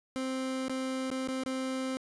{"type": "tone with dropouts", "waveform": "30% pulse", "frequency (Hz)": 261.6, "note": "C4", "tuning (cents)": 0, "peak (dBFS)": -29, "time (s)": [0.16, 1.97], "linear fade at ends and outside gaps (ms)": 0, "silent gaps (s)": [[0.683, 0.696], [1.102, 1.114], [1.275, 1.285], [1.436, 1.461]], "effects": ["resampled to 24000 Hz", "11-bit"]}